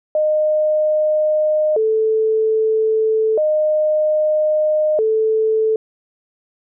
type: tone with vibrato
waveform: sine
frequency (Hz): 519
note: C5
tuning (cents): -14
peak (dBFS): -13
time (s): 0.15-5.76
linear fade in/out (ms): 2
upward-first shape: square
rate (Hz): 0.31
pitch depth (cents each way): 290
effects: none